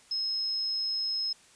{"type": "tone", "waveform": "sine", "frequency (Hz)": 5160, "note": "E8", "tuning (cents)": -38, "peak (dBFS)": -28, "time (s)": [0.11, 1.33], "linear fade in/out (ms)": 5, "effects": ["white hiss -58 dBFS RMS until 1.55 s", "resampled to 22050 Hz"]}